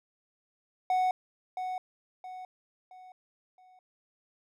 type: tone with echo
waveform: triangle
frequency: 740 Hz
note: F#5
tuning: in tune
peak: -22 dBFS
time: 0.9-1.11 s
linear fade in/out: 2 ms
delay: 670 ms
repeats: 4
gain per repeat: -8 dB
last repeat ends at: 3.79 s
effects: none